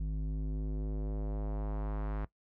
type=tone with low-pass filter sweep; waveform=square; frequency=51.91 Hz; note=G#1; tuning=in tune; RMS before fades=-35 dBFS; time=0-2.25 s; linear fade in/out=5 ms; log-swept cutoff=170 to 1500 Hz; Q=1.2; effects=noise-tail reverb RT60 0.1 s tail -18 dB re dry